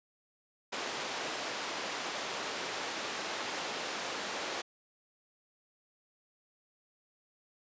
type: band-pass noise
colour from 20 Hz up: pink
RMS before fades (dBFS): -38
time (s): 0.72-4.62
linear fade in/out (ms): 10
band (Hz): 420 to 6300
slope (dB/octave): 12
effects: resampled to 16000 Hz